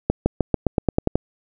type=accelerating click train; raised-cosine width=2 ms; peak=-3 dBFS; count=10; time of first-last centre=0.1-1.156 s; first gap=160 ms; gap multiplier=0.92; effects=none